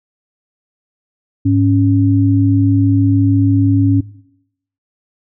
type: tone pair together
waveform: sine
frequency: 103.91 / 277.4 Hz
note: G#2 / C#4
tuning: +1 / +1 cents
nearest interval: octave + perfect fourth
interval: 1700 cents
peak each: -12 dBFS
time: 1.45-4.01 s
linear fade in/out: 10 ms
effects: noise-tail reverb RT60 0.8 s tail -21 dB re dry